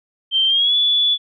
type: tone with pitch glide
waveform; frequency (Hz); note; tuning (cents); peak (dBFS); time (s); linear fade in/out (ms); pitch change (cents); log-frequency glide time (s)
sine; 3136 to 3440; G7 to A7; 0 to -40; -13; 0.31-1.18; 50; +160; 0.47-0.75
effects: none